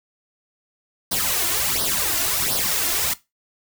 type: noise with flanger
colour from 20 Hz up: white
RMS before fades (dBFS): -22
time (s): 1.11-3.14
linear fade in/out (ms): 10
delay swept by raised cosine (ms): 0.2 to 2.9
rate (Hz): 1.4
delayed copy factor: +0.75
effects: noise-tail reverb RT60 0.2 s tail -17 dB re dry